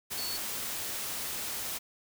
sine tone in noise, 4435 Hz, C#8, in tune, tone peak -36 dBFS, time 0.17-0.38 s, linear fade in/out 20 ms, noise white, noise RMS -36 dBFS, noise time 0.1-1.79 s, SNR -3 dB, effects none

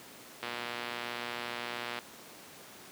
click train, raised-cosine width 0.3 ms, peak -20 dBFS, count 188, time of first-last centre 0.43-1.988 s, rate 120 Hz, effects pink hiss -50 dBFS RMS until 2.91 s + high-pass 200 Hz 12 dB/octave

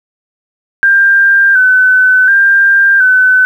sine tone with vibrato, 1551 Hz, G6, 19 cents flat, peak -4 dBFS, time 0.83-3.45 s, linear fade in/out 0 ms, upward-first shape square, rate 0.69 Hz, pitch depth 45 cents each way, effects 7-bit

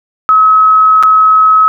sine tone with dropouts, 1282 Hz, E6, 49 cents flat, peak -3 dBFS, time 0.29-1.68 s, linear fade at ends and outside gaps 0 ms, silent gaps 1.027-1.034 s, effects none

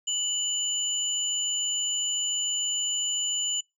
sine tone pair together, 2960 / 7027 Hz, F#7 / A8, 0 / -3 cents, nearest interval octave + minor third, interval 1497 cents, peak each -28 / -27 dBFS, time 0.07-3.61 s, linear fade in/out 10 ms, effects noise-tail reverb RT60 0.2 s tail -26 dB re dry + tanh soft clip ceiling -17 dBFS

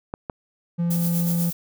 clicks, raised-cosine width 1 ms, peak -15 dBFS, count 2, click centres 0.139 / 0.298 s
triangle tone, 171.1 Hz, F3, 35 cents flat, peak -18 dBFS, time 0.78-1.51 s, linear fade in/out 20 ms
violet noise with tremolo, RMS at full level -28 dBFS, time 0.9-1.53 s, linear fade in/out 10 ms, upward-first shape sine, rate 8.1 Hz, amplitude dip 45%
effects none

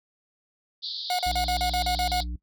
pink band-pass noise, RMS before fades -34 dBFS, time 0.82-2.24 s, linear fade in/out 20 ms, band 3500 to 4800 Hz, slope 96 dB/octave
45% pulse tone bursts, 724 Hz, F#5, 38 cents flat, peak -24 dBFS, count 9, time 1.1-2.205 s, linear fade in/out 2 ms, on 89 ms, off 38 ms
harmonic tone, 59.9 Hz, A#1, 48 cents sharp, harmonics 1 / 3 / 5, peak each -30 / -42 / -44 dBFS, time 1.26-2.36 s, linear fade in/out 5 ms
effects noise-tail reverb RT60 0.1 s tail -18 dB re dry

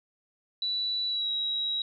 sine tone with pitch glide, 3951 to 3852 Hz, B7 to B7, 0 to -44 cents, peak -27 dBFS, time 0.62-1.82 s, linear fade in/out 2 ms, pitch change -44 cents, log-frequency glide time 1.07-1.3 s, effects none

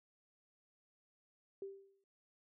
sine tone with exponential decay, 392 Hz, G4, in tune, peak -40 dBFS, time 1.62-2.04 s, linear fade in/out 2 ms, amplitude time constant 90 ms, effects none

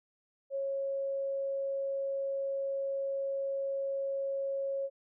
sine tone, 548 Hz, C#5, 20 cents flat, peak -31 dBFS, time 0.5-4.9 s, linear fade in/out 50 ms, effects none

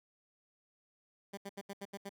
15% pulse tone bursts, 199 Hz, G3, 26 cents sharp, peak -35 dBFS, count 7, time 1.33-2.094 s, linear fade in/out 10 ms, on 44 ms, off 76 ms, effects none

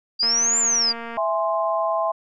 sine exponential two-way sweep, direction up then down, 4699 to 7360 to 4699 Hz, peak -17 dBFS, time 0.19-0.93 s, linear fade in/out 20 ms, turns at 0.59 s
click train, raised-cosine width 0.5 ms, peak -19 dBFS, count 219, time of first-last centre 0.23-1.17 s, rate 232 Hz
sine chord, E augmented, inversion none, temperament equal, 659.3 / 830.6 / 1046.5 Hz, E5 / G#5 / B#5, 0 / 0 / 0 cents, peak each -22 / -27 / -24 dBFS, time 1.17-2.12 s, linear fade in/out 10 ms
effects none

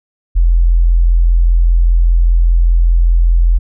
sine tone, 42.53 Hz, F1, 45 cents flat, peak -6 dBFS, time 0.35-3.59 s, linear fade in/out 20 ms, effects none

